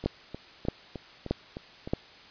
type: two click trains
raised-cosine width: 2 ms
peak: -23 / -12 dBFS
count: 7 / 4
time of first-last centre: 0.04-1.875 / 0.06-1.935 s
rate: 3.27 / 1.6 Hz
effects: white hiss -51 dBFS RMS until 2.3 s + resampled to 11025 Hz